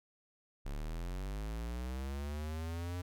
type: linear sweep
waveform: square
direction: up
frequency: 33.92 to 90.3 Hz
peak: -38 dBFS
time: 0.65-3.02 s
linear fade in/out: 10 ms
effects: none

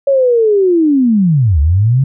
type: linear two-way sweep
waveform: sine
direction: down then up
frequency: 562 to 68.5 to 139.8 Hz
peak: -7 dBFS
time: 0.07-2.04 s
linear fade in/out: 5 ms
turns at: 1.6 s
effects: none

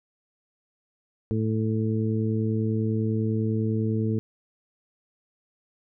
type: harmonic tone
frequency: 110 Hz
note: A2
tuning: in tune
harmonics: 1 / 2 / 3 / 4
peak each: -25 / -27 / -32 / -32 dBFS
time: 1.31-4.19 s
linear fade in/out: 0 ms
effects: none

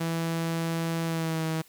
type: tone with pitch glide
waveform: sawtooth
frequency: 165.2 to 160.31 Hz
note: E3 to E3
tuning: +4 to -48 cents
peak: -23 dBFS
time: 0-1.62 s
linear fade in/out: 10 ms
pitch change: -52 cents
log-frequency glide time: 1.04-1.44 s
effects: white hiss -57 dBFS RMS until 1.68 s

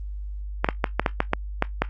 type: clicks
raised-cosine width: 0.5 ms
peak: -4 dBFS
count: 9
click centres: 0.645 / 0.688 / 0.842 / 0.996 / 1.062 / 1.204 / 1.334 / 1.624 / 1.82 s
effects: added 50 Hz sine -30 dBFS peak until 1.89 s + Opus 32 kbps

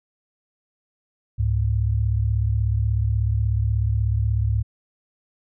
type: tone pair together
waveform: sine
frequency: 69.3 / 105.75 Hz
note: C#2 / G#2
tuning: 0 / +32 cents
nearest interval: perfect fifth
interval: 732 cents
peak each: -22 / -20 dBFS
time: 1.38-4.63 s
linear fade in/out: 20 ms
effects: none

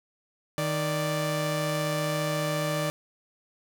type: tone pair together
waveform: sawtooth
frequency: 155.45 / 587.3 Hz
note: D#3 / D5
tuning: -1 / 0 cents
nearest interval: octave + major seventh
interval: 2301 cents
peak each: -25 dBFS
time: 0.58-2.9 s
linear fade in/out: 0 ms
effects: none

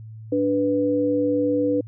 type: tone pair together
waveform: sine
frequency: 291.7 / 493.4 Hz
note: D4 / B4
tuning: -12 / -2 cents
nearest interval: major sixth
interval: 910 cents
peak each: -21 dBFS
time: 0.32-1.81 s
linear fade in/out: 5 ms
effects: added 110 Hz sine -36 dBFS peak until 1.87 s

